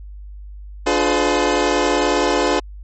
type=chord; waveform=25% pulse; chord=D diminished seventh; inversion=none; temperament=just; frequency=293.7 / 352.4 / 422.9 / 507.5 Hz; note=D4 / F4 / Ab4 / Cb5; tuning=0 / +16 / +31 / +47 cents; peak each=-17 dBFS; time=0.86-2.6 s; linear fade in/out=10 ms; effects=added 50 Hz sine -32 dBFS peak until 2.83 s + MP3 32 kbps